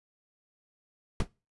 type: noise with exponential decay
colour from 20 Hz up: brown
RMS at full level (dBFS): -20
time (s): 1.2-1.28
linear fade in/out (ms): 2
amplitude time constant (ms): 16
effects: noise-tail reverb RT60 0.3 s tail -23 dB re dry + resampled to 24000 Hz